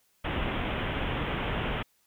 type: low-pass noise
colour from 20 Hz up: pink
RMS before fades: -31 dBFS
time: 0.24-1.83 s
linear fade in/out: 10 ms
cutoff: 3400 Hz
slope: 96 dB/octave
effects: white hiss -69 dBFS RMS until 2.06 s